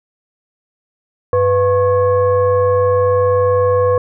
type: tone with frequency modulation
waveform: sine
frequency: 496.7 Hz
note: B4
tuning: 10 cents sharp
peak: -10 dBFS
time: 1.33-3.98 s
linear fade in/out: 2 ms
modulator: 593 Hz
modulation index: 0.72
effects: none